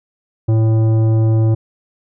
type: tone with tanh clipping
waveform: triangle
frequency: 111.2 Hz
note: A2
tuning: 19 cents sharp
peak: -12 dBFS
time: 0.48-1.55 s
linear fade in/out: 10 ms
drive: 16 dB
effects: none